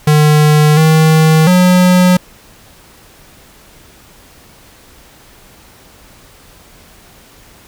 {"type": "tone with pitch steps", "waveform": "square", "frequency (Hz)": [151.1, 158, 181.3], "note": ["D3", "D#3", "F#3"], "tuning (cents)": [50, 27, -35], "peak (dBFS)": -6, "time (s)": [0.07, 2.17], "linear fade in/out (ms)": 5, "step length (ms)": 700, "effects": ["pink hiss -42 dBFS RMS until 7.67 s"]}